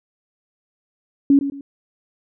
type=tone with echo; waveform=sine; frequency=279.2 Hz; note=C#4; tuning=13 cents sharp; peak=-9 dBFS; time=1.3-1.39 s; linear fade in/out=2 ms; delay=110 ms; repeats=2; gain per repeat=-11 dB; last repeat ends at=1.61 s; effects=none